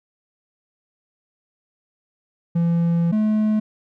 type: tone pair in turn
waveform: triangle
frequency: 169.3 / 214.7 Hz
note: E3 / A3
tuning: +46 / -42 cents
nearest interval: major third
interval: 412 cents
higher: second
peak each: -14 dBFS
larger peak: neither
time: 2.55-3.12 / 3.12-3.6 s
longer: first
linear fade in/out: 10 ms
effects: none